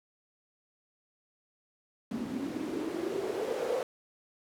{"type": "noise with band-pass filter sweep", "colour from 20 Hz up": "white", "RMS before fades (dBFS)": -34, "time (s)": [2.11, 3.83], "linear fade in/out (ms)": 2, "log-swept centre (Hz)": [230, 520], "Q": 7.1, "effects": []}